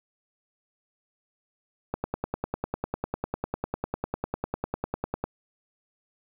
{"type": "click train", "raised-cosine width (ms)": 1, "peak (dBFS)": -14, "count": 34, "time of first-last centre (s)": [1.94, 5.24], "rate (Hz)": 10, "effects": ["8-bit"]}